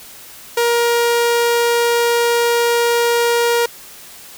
sawtooth tone, 472.1 Hz, A#4, 22 cents sharp, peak -9 dBFS, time 0.57-3.66 s, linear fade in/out 5 ms, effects white hiss -38 dBFS RMS until 4.37 s

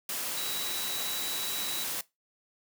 sine tone in noise, 3908 Hz, B7, 19 cents flat, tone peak -36 dBFS, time 0.37-1.84 s, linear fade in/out 2 ms, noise white, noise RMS -34 dBFS, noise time 0.09-2.01 s, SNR -5 dB, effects noise-tail reverb RT60 0.2 s tail -20 dB re dry + high-pass 150 Hz 12 dB/octave

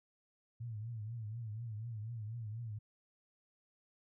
sine tone with vibrato, 111.8 Hz, A2, 28 cents sharp, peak -40 dBFS, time 0.6-2.79 s, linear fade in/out 10 ms, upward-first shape triangle, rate 4.1 Hz, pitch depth 140 cents each way, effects none

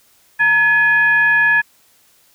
sine tone with frequency modulation, 1700 Hz, G#6, 40 cents sharp, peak -10 dBFS, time 0.39-1.62 s, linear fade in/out 20 ms, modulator 774 Hz, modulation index 0.48, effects white hiss -54 dBFS RMS until 2.34 s

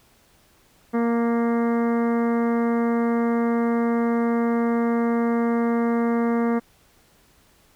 harmonic tone with a mistuned harmonic, 233.7 Hz, A#3, 5 cents sharp, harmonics 1 / 2 / 3 / 4 / 5 / 6 / 7 / 8 / 9, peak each -20 / -25 / -32 / -35 / -34 / -40 / -42 / -42 / -43 dBFS, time 0.93-6.6 s, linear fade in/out 20 ms, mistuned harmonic 4, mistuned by -17 cents, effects pink hiss -58 dBFS RMS until 7.75 s

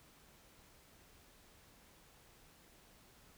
silence, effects pink hiss -64 dBFS RMS until 3.37 s

